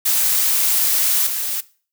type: noise with level steps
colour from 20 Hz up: blue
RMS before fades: -17 / -23 dBFS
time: 0.05-1.61 s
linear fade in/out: 10 ms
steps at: 1.26 s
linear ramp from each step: 10 ms
effects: noise-tail reverb RT60 0.4 s tail -19 dB re dry